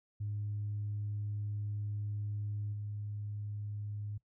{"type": "tone with level steps", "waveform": "sine", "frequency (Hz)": 103.83, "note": "G#2", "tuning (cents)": 0, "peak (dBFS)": [-34, -37], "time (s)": [0.2, 4.18], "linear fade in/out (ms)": 10, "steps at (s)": 2.72, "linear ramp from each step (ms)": 20, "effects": ["noise-tail reverb RT60 0.1 s tail -20 dB re dry", "tanh soft clip ceiling -30 dBFS"]}